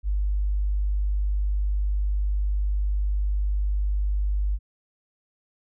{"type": "tone", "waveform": "sine", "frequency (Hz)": 50, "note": "G1", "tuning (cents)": 35, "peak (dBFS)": -21, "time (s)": [0.03, 4.59], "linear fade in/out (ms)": 50, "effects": []}